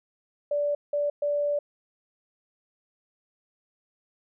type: tone bursts at uneven times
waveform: sine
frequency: 582 Hz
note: D5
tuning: 16 cents flat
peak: -23 dBFS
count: 3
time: 0.51-0.75 / 0.93-1.1 / 1.22-1.59 s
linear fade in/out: 5 ms
effects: none